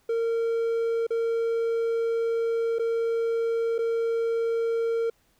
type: tone with dropouts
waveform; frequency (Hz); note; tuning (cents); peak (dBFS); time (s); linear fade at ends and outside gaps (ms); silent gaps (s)
triangle; 459.3; A#4; -26; -21; 0.09-5.1; 5; 1.068-1.105 / 2.786-2.794 / 3.782-3.788
effects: pink hiss -66 dBFS RMS until 5.39 s